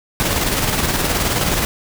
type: noise with tremolo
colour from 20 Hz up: pink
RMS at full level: -17 dBFS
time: 0.2-1.65 s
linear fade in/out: 0 ms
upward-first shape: square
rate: 19 Hz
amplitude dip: 35%
effects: none